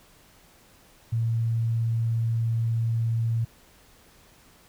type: tone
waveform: sine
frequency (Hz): 114.6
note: A#2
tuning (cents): -29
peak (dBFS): -22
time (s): 1.12-3.45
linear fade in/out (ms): 10
effects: pink hiss -56 dBFS RMS until 4.68 s